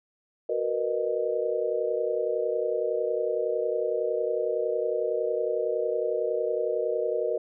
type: chord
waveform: sine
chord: B major seventh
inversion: second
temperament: just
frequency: 370.4 / 463 / 493.9 / 617.4 Hz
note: F#4 / A#4 / B4 / D#5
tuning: +2 / -12 / 0 / -14 cents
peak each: -33 / -28 / -31 / -30 dBFS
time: 0.49-7.38 s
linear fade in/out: 5 ms
effects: none